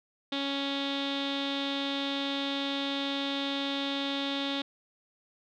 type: tone with low-pass filter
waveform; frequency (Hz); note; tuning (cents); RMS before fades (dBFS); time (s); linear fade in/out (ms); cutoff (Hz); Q
sawtooth; 277.8; C#4; +4; -32; 0.32-4.62; 5; 3600; 7.9
effects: none

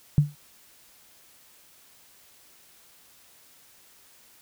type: tone with exponential decay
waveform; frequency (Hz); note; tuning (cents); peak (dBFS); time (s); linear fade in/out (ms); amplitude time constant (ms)
sine; 146.83; D3; 0; -11; 0.18-0.35; 0; 35
effects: white hiss -56 dBFS RMS until 4.41 s

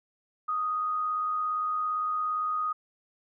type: tone with amplitude modulation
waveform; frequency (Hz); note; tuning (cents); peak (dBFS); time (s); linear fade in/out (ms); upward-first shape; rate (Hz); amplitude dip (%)
sine; 1244.5; D#6; 0; -25; 0.48-2.73; 10; sine; 97.5; 30
effects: none

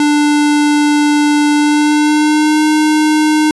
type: tone with pitch glide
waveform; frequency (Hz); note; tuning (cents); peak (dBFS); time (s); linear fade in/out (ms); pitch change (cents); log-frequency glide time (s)
square; 295.3 to 306.4; D4 to D#4; +10 to -27; -9; 0-3.51; 2; +63; 1.55-2.64
effects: resampled to 24000 Hz

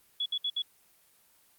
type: tone bursts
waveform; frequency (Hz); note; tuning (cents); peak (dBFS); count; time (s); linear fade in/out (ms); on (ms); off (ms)
sine; 3386; G#7; +33; -28; 4; 0.2-0.621; 5; 58; 63
effects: white hiss -64 dBFS RMS until 1.58 s + Opus 24 kbps

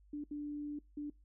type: tone bursts at uneven times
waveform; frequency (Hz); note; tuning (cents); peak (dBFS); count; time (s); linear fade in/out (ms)
sine; 293.7; D4; 0; -38; 3; 0.13-0.24 / 0.31-0.79 / 0.97-1.1; 5
effects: noise-tail reverb RT60 0.2 s tail -23 dB re dry + added 50 Hz sine -61 dBFS peak until 1.24 s

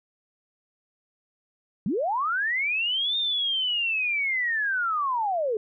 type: linear two-way sweep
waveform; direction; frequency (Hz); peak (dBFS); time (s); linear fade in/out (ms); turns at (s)
sine; up then down; 158.5 to 3665 to 409.6; -23; 1.86-5.57; 2; 3.17
effects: none

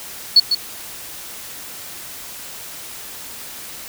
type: tone with echo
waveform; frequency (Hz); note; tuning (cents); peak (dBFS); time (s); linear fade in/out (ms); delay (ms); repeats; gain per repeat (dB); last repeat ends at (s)
sine; 4400; C#8; -14; -5; 0.36-0.4; 5; 150; 1; -8; 0.55
effects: white hiss -34 dBFS RMS until 3.88 s

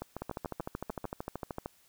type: two click trains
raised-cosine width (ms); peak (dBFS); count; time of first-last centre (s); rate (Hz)
1; -23 / -22; 8 / 20; 0.02-1.043 / 0.22-1.659; 6.84 / 13.2
effects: white hiss -65 dBFS RMS until 1.88 s

